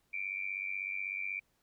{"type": "tone with amplitude modulation", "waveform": "sine", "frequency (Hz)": 2349, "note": "D7", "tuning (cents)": 0, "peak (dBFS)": -31, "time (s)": [0.13, 1.4], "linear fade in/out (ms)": 10, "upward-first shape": "sine", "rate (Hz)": 96.2, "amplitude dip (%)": 90, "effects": ["pink hiss -75 dBFS RMS until 1.62 s"]}